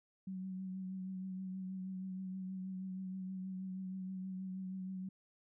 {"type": "tone with vibrato", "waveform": "sine", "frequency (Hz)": 187.8, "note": "F#3", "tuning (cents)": 26, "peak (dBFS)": -40, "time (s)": [0.27, 5.09], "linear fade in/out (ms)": 5, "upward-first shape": "triangle", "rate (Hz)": 6.3, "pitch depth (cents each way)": 30, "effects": []}